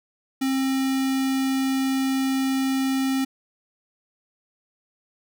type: tone with notch filter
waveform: square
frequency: 266.5 Hz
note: C4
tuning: 32 cents sharp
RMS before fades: -23 dBFS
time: 0.41-3.25 s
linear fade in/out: 10 ms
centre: 1000 Hz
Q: 1.5
effects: none